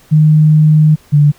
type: tone pair in turn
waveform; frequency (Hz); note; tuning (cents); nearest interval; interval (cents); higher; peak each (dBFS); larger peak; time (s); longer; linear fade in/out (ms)
sine; 153.9 / 146.77; D#3 / D3; -19 / -1; minor second; 82; first; -4; neither; 0.11-0.96 / 1.12-1.32; first; 20
effects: pink hiss -46 dBFS RMS until 1.38 s